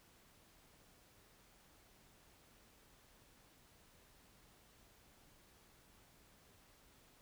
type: silence
effects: pink hiss -67 dBFS RMS until 7.21 s